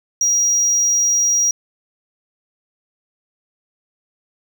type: tone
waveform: triangle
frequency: 5730 Hz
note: F8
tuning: 44 cents sharp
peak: -12 dBFS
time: 0.21-1.51 s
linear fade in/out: 2 ms
effects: none